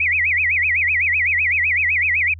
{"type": "tone with vibrato", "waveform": "sine", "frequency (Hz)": 2217, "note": "C#7", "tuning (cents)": 0, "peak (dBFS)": -15, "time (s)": [0, 2.34], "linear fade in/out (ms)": 5, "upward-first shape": "sine", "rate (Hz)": 7.9, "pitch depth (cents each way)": 260, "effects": ["added 83 Hz sine -34 dBFS peak until 2.39 s"]}